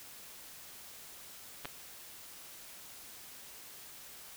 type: clicks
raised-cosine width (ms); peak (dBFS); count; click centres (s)
0.3; -27 / -22; 2; 1.648 / 1.655
effects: white hiss -51 dBFS RMS until 4.36 s